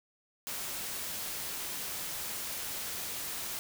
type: noise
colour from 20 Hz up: white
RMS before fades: -38 dBFS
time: 0.47-3.59 s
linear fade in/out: 0 ms
effects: none